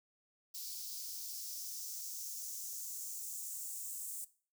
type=noise with high-pass filter sweep; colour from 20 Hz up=blue; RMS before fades=-44 dBFS; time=0.54-4.25 s; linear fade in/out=10 ms; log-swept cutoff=4700 to 8000 Hz; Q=2.8; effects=noise-tail reverb RT60 0.4 s tail -18 dB re dry